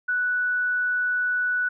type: tone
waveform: sine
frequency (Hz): 1480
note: F#6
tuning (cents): 0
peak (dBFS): -21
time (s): 0.08-1.69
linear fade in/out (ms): 10
effects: none